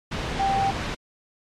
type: tone in noise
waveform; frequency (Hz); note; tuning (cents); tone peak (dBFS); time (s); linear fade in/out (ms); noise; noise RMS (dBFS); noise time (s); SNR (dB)
sine; 784; G5; 0; -20; 0.39-0.71; 10; pink; -28; 0.11-0.95; +5
effects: low-pass 4000 Hz 12 dB/octave + MP3 64 kbps